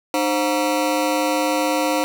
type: ring-modulated tone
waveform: 25% pulse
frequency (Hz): 415.3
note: G#4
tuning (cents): 0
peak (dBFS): -11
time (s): 0.14-2.04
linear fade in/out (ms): 0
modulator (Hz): 112
effects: none